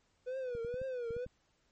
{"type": "tone with vibrato", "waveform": "triangle", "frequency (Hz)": 493.9, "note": "B4", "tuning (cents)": 0, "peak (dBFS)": -34, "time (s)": [0.26, 1.26], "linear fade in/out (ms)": 20, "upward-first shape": "triangle", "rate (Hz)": 2.1, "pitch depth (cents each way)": 140}
{"type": "clicks", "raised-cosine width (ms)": 5, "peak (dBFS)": -35, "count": 7, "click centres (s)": [0.551, 0.648, 0.742, 0.816, 1.107, 1.166, 1.264]}
{"effects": ["pink hiss -74 dBFS RMS until 1.71 s", "MP3 32 kbps"]}